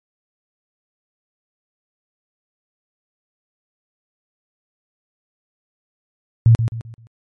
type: tone with echo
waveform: sine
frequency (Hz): 114.3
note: A#2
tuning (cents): -34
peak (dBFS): -6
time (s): 6.46-6.55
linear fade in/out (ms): 0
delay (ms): 130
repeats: 4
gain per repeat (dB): -9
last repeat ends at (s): 7.07
effects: MP3 48 kbps